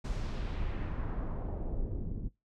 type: noise with low-pass filter sweep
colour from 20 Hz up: brown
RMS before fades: -35 dBFS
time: 0.04-2.29 s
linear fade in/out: 10 ms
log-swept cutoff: 7700 to 230 Hz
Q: 1.2
effects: noise-tail reverb RT60 0.2 s tail -21 dB re dry